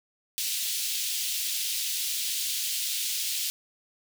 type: high-pass noise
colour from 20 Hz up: pink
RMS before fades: -30 dBFS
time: 0.38-3.5 s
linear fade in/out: 0 ms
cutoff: 3000 Hz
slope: 24 dB/octave
effects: none